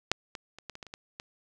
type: clicks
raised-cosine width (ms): 0.2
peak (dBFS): -6 / -21 / -28 / -22 / -26 / -24 / -30 / -23 / -22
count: 9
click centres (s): 0.116 / 0.352 / 0.586 / 0.697 / 0.754 / 0.828 / 0.867 / 0.939 / 1.199
effects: none